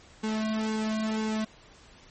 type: tone with flanger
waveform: sawtooth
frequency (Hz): 217.9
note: A3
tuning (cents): -17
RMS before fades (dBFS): -29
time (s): 0.23-1.45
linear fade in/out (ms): 10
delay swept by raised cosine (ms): 1.6 to 2.31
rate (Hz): 2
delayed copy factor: -1
effects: pink hiss -54 dBFS RMS until 2.1 s + MP3 32 kbps